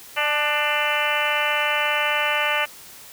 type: harmonic tone with a mistuned harmonic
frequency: 297.1 Hz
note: D4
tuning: 20 cents sharp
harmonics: 2 / 3 / 4 / 5 / 6 / 7 / 8 / 9 / 10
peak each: -28 / -28 / -28 / -28 / -28 / -28 / -28 / -28 / -28 dBFS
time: 0.16-2.66 s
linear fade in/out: 20 ms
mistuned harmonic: 3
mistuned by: -26 cents
effects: white hiss -43 dBFS RMS until 3.12 s